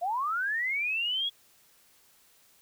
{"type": "linear sweep", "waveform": "sine", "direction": "up", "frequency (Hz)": [659.3, 3366], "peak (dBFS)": -27, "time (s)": [0.01, 1.3], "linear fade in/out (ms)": 20, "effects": ["white hiss -62 dBFS RMS until 2.61 s"]}